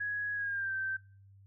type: tone with pitch glide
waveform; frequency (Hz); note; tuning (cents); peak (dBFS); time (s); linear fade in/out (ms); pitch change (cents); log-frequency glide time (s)
sine; 1668 to 1556.3; G#6 to G6; +7 to -13; -32; 0-0.97; 10; -120; 0.34-0.74
effects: noise-tail reverb RT60 0.4 s tail -22 dB re dry + added 98 Hz sine -55 dBFS peak until 1.46 s